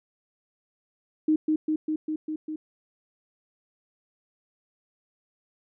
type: tone with echo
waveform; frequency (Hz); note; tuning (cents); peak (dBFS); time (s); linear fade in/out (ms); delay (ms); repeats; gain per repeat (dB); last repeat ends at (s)
sine; 310.3; D#4; -5; -18; 1.28-1.36; 5; 200; 6; -2; 2.56
effects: none